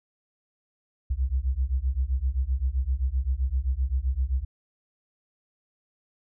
sine beating tone pair, 61.4 / 69.1 Hz, B1 / C#2, -9 / -5 cents, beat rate 7.7 Hz, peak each -26 dBFS, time 1.1-4.45 s, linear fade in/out 10 ms, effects none

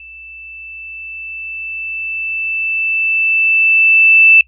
sine tone with level ramp, 2647 Hz, E7, 7 cents sharp, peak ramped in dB -33 to -3 dBFS, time 0-4.41 s, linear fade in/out 2 ms, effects noise-tail reverb RT60 0.1 s tail -22 dB re dry + added 60 Hz sine -48 dBFS peak until 4.47 s

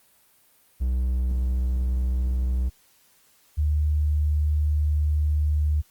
triangle / sine tone pair in turn, 63 / 75.13 Hz, B1 / D2, +35 / +40 cents, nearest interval minor third, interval 305 cents, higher second, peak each -19 dBFS, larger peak neither, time 0.8-2.7 / 3.57-5.82 s, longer second, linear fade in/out 20 ms, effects white hiss -60 dBFS RMS until 5.9 s + Opus 32 kbps

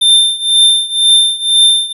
square tone with tremolo, 3585 Hz, A7, 32 cents sharp, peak -4 dBFS, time 0.01-1.93 s, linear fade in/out 10 ms, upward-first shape triangle, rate 2 Hz, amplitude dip 90%, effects resampled to 32000 Hz

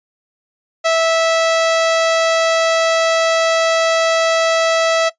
sawtooth tone, 655 Hz, E5, 11 cents flat, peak -8 dBFS, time 0.84-5.1 s, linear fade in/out 20 ms, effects noise-tail reverb RT60 0.1 s tail -18 dB re dry + resampled to 16000 Hz

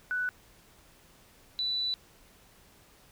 sine tone pair in turn, 1487 / 3970 Hz, F#6 / B7, +8 / +8 cents, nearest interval octave + perfect fourth, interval 1700 cents, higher second, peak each -28 dBFS, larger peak neither, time 0.11-0.29 / 1.59-1.94 s, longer second, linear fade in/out 0 ms, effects pink hiss -59 dBFS RMS until 3.11 s

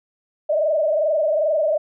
sine tone with frequency modulation, 616 Hz, D#5, 17 cents flat, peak -16 dBFS, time 0.49-1.78 s, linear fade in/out 10 ms, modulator 22.5 Hz, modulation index 1.6, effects none

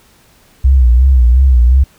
sine tone with vibrato, 63.1 Hz, B1, 38 cents sharp, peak -4 dBFS, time 0.64-1.84 s, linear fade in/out 10 ms, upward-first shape sine, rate 2.8 Hz, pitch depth 110 cents each way, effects pink hiss -48 dBFS RMS until 1.98 s

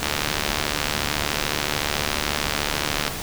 click train, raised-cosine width 0.2 ms, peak -4 dBFS, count 226, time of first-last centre 0.03-3.079 s, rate 73.8 Hz, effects pink hiss -30 dBFS RMS until 3.22 s

